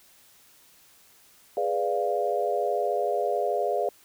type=chord; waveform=sine; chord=G# diminished seventh; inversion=none; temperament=equal; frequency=415.3 / 493.9 / 587.3 / 698.5 Hz; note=G#4 / B4 / D5 / F5; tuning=0 / 0 / 0 / 0 cents; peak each=-29 / -30 / -29 / -28 dBFS; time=1.57-3.89 s; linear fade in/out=2 ms; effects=white hiss -57 dBFS RMS until 4.04 s